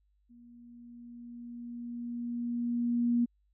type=tone with level ramp; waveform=sine; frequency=238.5 Hz; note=A#3; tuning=40 cents sharp; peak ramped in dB=-53 to -23 dBFS; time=0.29-3.26 s; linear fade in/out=20 ms; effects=added 50 Hz sine -68 dBFS peak until 3.53 s